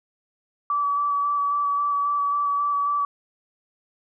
sine tone with vibrato, 1150 Hz, D6, 37 cents flat, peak -20 dBFS, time 0.7-3.05 s, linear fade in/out 2 ms, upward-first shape square, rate 3.7 Hz, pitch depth 12 cents each way, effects none

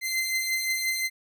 sawtooth beating tone pair, 2067 / 2072.7 Hz, C7 / C7, -22 / -17 cents, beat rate 5.7 Hz, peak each -29 / -23 dBFS, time 0.01-1.1 s, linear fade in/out 50 ms, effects none

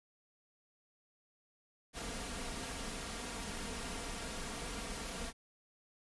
pink noise with comb filter, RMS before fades -42 dBFS, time 1.93-5.33 s, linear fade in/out 50 ms, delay 4.3 ms, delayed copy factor +0.55, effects resampled to 24000 Hz

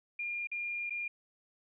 sine tone with dropouts, 2409 Hz, D7, 43 cents sharp, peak -34 dBFS, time 0.19-1.08 s, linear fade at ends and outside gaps 5 ms, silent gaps 0.472-0.515 / 0.897-0.905 s, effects none

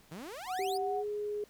sawtooth exponential sweep, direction up, 145.4 to 5274 Hz, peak -38 dBFS, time 0.11-0.78 s, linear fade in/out 10 ms
sine tone, 740 Hz, F#5, in tune, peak -33 dBFS, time 0.46-1.04 s, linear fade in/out 50 ms
sine tone with pitch glide, 390.8 to 416.4 Hz, G4 to G#4, -5 to +5 cents, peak -33 dBFS, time 0.59-1.44 s, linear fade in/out 2 ms, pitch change +110 cents, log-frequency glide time 0.79-1.03 s
effects pink hiss -62 dBFS RMS until 1.49 s

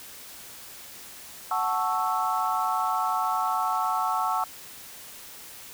sine chord, F# minor seventh, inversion none, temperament equal, 740 / 880 / 1108.7 / 1318.5 Hz, F#5 / A5 / C#6 / E6, 0 / 0 / 0 / 0 cents, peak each -29 dBFS, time 1.51-4.44 s, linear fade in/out 2 ms, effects white hiss -44 dBFS RMS until 5.73 s

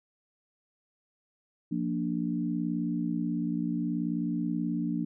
sine chord, Bb major, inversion second, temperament equal, 174.61 / 233.1 / 293.7 Hz, F3 / Bb3 / D4, 0 / 0 / 0 cents, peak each -32 dBFS, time 1.71-5.05 s, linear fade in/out 10 ms, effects none

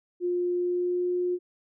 sine tone with pitch glide, 354.5 to 357.6 Hz, F4 to F4, +26 to +41 cents, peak -24 dBFS, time 0.2-1.39 s, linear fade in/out 50 ms, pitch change +15 cents, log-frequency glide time 0.55-1.1 s, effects none

